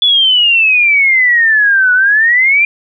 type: exponential two-way sweep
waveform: sine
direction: down then up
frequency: 3462 to 1466 to 2407 Hz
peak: -6 dBFS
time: 0.02-2.65 s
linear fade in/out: 2 ms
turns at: 1.93 s
effects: none